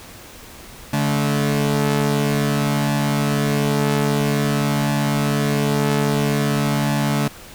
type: tone pair together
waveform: sawtooth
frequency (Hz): 144.1 / 215.9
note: D3 / A3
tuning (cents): -33 / -33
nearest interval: perfect fifth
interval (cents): 700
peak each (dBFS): -15 / -17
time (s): 0.93-7.28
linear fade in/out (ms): 5
effects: pink hiss -40 dBFS RMS until 7.54 s